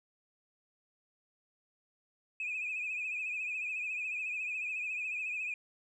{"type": "tone with vibrato", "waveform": "sine", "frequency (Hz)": 2505, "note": "D#7", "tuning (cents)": 11, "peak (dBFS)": -33, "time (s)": [2.4, 5.54], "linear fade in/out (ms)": 2, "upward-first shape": "triangle", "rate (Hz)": 14, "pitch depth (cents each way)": 85, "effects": ["tanh soft clip ceiling -30 dBFS"]}